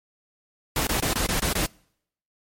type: noise bursts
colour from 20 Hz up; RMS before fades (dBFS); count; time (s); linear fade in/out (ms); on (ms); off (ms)
pink; -24; 7; 0.76-1.662; 2; 110; 22
effects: noise-tail reverb RT60 0.7 s tail -26 dB re dry + MP3 64 kbps